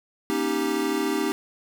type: chord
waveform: square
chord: Eb dominant seventh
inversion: second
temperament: equal with one note detuned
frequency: 238.8 / 277.2 / 311.1 / 392 Hz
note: Bb3 / Db4 / Eb4 / G4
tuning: +42 / 0 / 0 / 0 cents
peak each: -33 / -30 / -28 / -28 dBFS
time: 0.3-1.32 s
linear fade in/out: 0 ms
effects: none